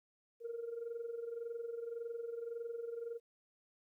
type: tone with amplitude modulation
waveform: sine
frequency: 466.2 Hz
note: A#4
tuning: in tune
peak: -36 dBFS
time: 0.4-3.2 s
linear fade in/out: 50 ms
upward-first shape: sine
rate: 21.8 Hz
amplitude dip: 70%
effects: tanh soft clip ceiling -35 dBFS + 13-bit